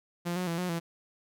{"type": "tone with pitch steps", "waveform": "sawtooth", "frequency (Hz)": [173.3, 181.8, 167.8, 180.6, 168], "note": ["F3", "F#3", "E3", "F#3", "E3"], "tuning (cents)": [-13, -30, 31, -42, 33], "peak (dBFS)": -26, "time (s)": [0.25, 0.8], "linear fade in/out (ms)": 20, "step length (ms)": 110, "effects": []}